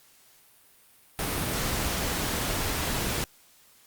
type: noise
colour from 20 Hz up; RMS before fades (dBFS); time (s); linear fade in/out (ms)
pink; -29; 1.19-3.24; 0
effects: white hiss -58 dBFS RMS until 3.86 s + Opus 48 kbps